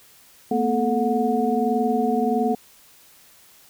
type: tone cluster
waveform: sine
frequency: 225.4 / 246.9 / 437.4 / 728 Hz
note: A3 / B3 / A4 / F#5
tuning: +42 / 0 / -10 / -28 cents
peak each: -24 dBFS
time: 0.51-2.55 s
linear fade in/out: 5 ms
effects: white hiss -52 dBFS RMS until 3.69 s